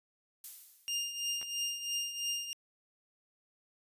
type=noise with exponential decay; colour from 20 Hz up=violet; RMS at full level=-41 dBFS; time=0.44-1.23 s; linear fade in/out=2 ms; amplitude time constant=170 ms
type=tone with tremolo; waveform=25% pulse; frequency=2811 Hz; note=F7; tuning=11 cents sharp; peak=-27 dBFS; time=0.88-2.53 s; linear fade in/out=0 ms; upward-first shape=triangle; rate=3 Hz; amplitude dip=70%
type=clicks; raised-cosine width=0.3 ms; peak=-33 dBFS; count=2; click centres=1.415 / 1.428 s
effects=resampled to 32000 Hz